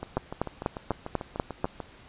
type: two click trains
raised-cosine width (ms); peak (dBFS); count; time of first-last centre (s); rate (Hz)
1; -20 / -11; 13 / 7; 0.03-1.803 / 0.17-1.644; 6.77 / 4.07
effects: pink hiss -52 dBFS RMS until 2.08 s + resampled to 8000 Hz